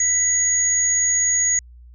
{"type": "tone pair together", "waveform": "sine", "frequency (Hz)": [1975.5, 6708], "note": ["B6", "G#8"], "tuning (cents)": [0, 16], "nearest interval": "octave + major sixth", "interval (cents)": 2116, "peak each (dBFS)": [-26, -16], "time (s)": [0, 1.59], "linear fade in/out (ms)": 2, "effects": ["added 60 Hz sine -41 dBFS peak until 1.94 s"]}